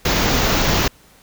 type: band-stop noise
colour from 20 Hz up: pink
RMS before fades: -17 dBFS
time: 0.05-0.88 s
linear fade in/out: 5 ms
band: 7000 to 14000 Hz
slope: 96 dB/octave
effects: pink hiss -50 dBFS RMS until 1.22 s